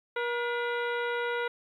harmonic tone with a mistuned harmonic, 478.1 Hz, A#4, 44 cents sharp, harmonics 1 / 2 / 3 / 4 / 5 / 6 / 7 / 8, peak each -31 / -36 / -34 / -39 / -45 / -48 / -49 / -47 dBFS, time 0.16-1.48 s, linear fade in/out 5 ms, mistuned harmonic 4, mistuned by +88 cents, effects 11-bit

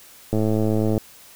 click train, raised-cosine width 2 ms, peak -9 dBFS, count 71, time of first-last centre 0.33-0.978 s, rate 108 Hz, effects white hiss -47 dBFS RMS until 1.35 s

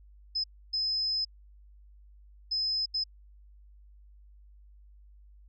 sine tone bursts at uneven times, 5100 Hz, D#8, 42 cents sharp, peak -27 dBFS, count 4, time 0.35-0.44 / 0.73-1.25 / 2.51-2.86 / 2.94-3.04 s, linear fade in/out 10 ms, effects added 50 Hz sine -52 dBFS peak until 5.48 s

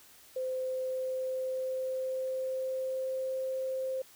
sine tone with pitch glide, 516 to 523.8 Hz, C5 to C5, -24 to +2 cents, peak -31 dBFS, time 0.36-4.02 s, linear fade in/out 5 ms, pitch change +26 cents, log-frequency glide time 0.53-3.43 s, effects white hiss -57 dBFS RMS until 4.15 s

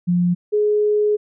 sine tone pair in turn, 176.4 / 419.6 Hz, F3 / G#4, +18 / +18 cents, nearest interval octave + minor third, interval 1500 cents, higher second, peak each -14 dBFS, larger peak neither, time 0.07-0.35 / 0.52-1.17 s, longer second, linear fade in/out 20 ms, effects none

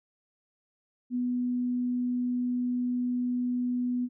sine tone, 246.9 Hz, B3, in tune, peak -26 dBFS, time 1.1-4.09 s, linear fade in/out 50 ms, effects none

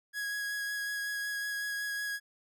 45% pulse tone with vibrato, 1661.2 Hz, G#6, in tune, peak -33 dBFS, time 0.13-2.2 s, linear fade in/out 50 ms, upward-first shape sine, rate 5.4 Hz, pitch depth 11 cents each way, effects none

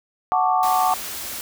sine chord, D major seventh, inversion first, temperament equal, 740 / 880 / 1108.7 / 1174.7 Hz, F#5 / A5 / C#6 / D6, 0 / 0 / 0 / 0 cents, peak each -19 / -22 / -25 / -23 dBFS, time 0.32-0.94 s, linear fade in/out 0 ms
white band-stop noise, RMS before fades -31 dBFS, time 0.63-1.41 s, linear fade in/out 0 ms, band 120 to 180 Hz, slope 96 dB/octave
effects none

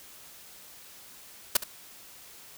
white noise with echo, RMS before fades -21 dBFS, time 1.55-1.57 s, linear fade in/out 5 ms, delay 69 ms, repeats 1, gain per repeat -14 dB, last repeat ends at 1.639 s, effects white hiss -50 dBFS RMS until 2.57 s

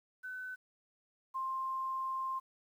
sine tone pair in turn, 1510 / 1054.3 Hz, F#6 / C6, +35 / +13 cents, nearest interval tritone, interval 622 cents, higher first, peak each -40 / -34 dBFS, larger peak second, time 0.23-0.56 / 1.34-2.4 s, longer second, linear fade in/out 20 ms, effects 11-bit

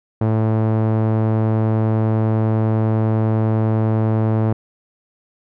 sawtooth tone with low-pass filter, 110 Hz, A2, in tune, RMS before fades -17 dBFS, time 0.21-4.53 s, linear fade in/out 5 ms, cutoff 880 Hz, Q 0.73, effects none

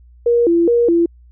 sine tone with vibrato, 400.8 Hz, G4, 38 cents sharp, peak -10 dBFS, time 0.26-1.06 s, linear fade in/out 5 ms, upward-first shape square, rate 2.4 Hz, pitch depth 290 cents each way, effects added 60 Hz sine -42 dBFS peak until 1.31 s

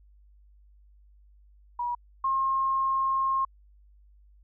sine tone pair in turn, 965 / 1070.5 Hz, B5 / C6, -40 / +39 cents, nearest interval major second, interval 179 cents, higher second, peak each -27 / -23 dBFS, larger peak second, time 1.79-1.95 / 2.24-3.45 s, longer second, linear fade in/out 5 ms, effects added 50 Hz sine -54 dBFS peak until 4.43 s

